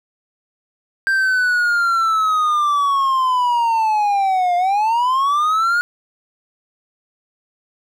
triangle linear two-way sweep, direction down then up, 1583 to 698.5 to 1444 Hz, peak -12 dBFS, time 1.07-5.81 s, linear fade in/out 0 ms, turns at 4.56 s, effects none

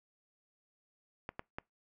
clicks, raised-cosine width 0.5 ms, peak -24 dBFS, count 3, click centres 1.291 / 1.394 / 1.585 s, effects noise-tail reverb RT60 0.2 s tail -25 dB re dry

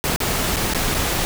pink noise with dropouts, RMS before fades -21 dBFS, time 0.04-1.25 s, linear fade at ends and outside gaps 0 ms, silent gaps 0.161-0.203 / 0.561-0.567 / 0.736-0.747 / 0.943-0.947 s, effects none

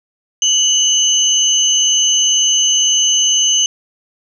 sine tone pair together, 2960 / 6259 Hz, F#7 / G8, 0 / -4 cents, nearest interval octave + minor second, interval 1296 cents, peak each -13 dBFS, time 0.42-3.66 s, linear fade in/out 2 ms, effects none

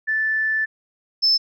sine tone pair in turn, 1756 / 5262 Hz, A6 / E8, -4 / -4 cents, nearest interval octave + perfect fifth, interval 1900 cents, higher second, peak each -18 / -13 dBFS, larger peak second, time 0.07-0.66 / 1.22-1.38 s, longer first, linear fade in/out 20 ms, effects tanh soft clip ceiling -9 dBFS

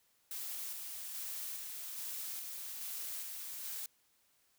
blue noise with tremolo, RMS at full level -42 dBFS, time 0.31-3.86 s, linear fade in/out 2 ms, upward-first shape square, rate 1.2 Hz, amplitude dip 25%, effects white hiss -73 dBFS RMS until 4.58 s

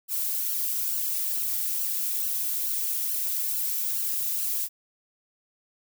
violet noise with flanger, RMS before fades -28 dBFS, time 0.08-4.69 s, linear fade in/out 50 ms, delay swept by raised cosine 0.68 to 2.68 ms, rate 2.3 Hz, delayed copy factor +0.6, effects none

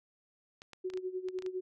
clicks, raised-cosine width 0.2 ms, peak -31 dBFS, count 9, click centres 0.619 / 0.733 / 0.901 / 0.937 / 0.974 / 1.286 / 1.388 / 1.423 / 1.463 s
sine tone with tremolo, 370 Hz, F#4, in tune, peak -32 dBFS, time 0.84-1.61 s, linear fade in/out 10 ms, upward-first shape sine, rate 9.9 Hz, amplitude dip 80%
effects none

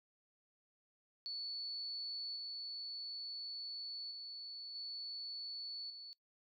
sine tone with level steps, 4443 Hz, C#8, 3 cents sharp, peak -40 / -42 / -45 / -42 / -48 dBFS, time 1.26-6.13 s, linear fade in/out 0 ms, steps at 2.36 / 4.11 / 4.75 / 5.9 s, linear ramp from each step 2 ms, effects noise-tail reverb RT60 0.1 s tail -21 dB re dry

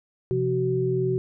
sine tone cluster, 130.4 / 172.7 / 375.4 Hz, C3 / F3 / F#4, -5 / -19 / +25 cents, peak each -26 / -31 / -23 dBFS, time 0.31-1.18 s, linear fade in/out 0 ms, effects none

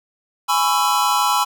square chord, C# minor seventh, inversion second, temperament just, 831.5 / 997.9 / 1108.7 / 1330.5 Hz, G#5 / B5 / C#6 / E6, +2 / +18 / 0 / +16 cents, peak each -22 / -20 / -24 / -22 dBFS, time 0.48-1.45 s, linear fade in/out 20 ms, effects none

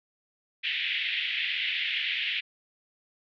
white band-pass noise, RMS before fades -30 dBFS, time 0.63-2.41 s, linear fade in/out 20 ms, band 1900 to 3400 Hz, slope 48 dB/octave, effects none

